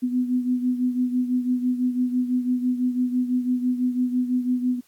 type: beating tone pair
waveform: sine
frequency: 248.8 / 254.8 Hz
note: B3 / C4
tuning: +13 / -46 cents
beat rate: 6 Hz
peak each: -21 / -27 dBFS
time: 0.02-4.81 s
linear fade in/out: 20 ms
effects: white hiss -61 dBFS RMS until 4.87 s + AAC 64 kbps